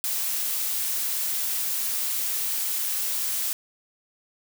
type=noise; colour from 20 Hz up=blue; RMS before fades=-27 dBFS; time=0.04-3.53 s; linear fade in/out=0 ms; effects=none